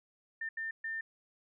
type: tone bursts at uneven times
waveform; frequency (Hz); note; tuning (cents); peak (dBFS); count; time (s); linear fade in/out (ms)
sine; 1800; A6; +39; -35; 3; 0.41-0.49 / 0.57-0.71 / 0.84-1.01; 5
effects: none